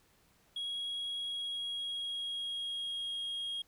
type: tone with pitch glide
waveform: sine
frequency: 3310 to 3266 Hz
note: G#7 to G#7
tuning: -6 to -30 cents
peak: -33 dBFS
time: 0.56-3.62 s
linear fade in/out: 5 ms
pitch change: -24 cents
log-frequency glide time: 1.24-3.19 s
effects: tanh soft clip ceiling -34 dBFS + pink hiss -68 dBFS RMS until 3.67 s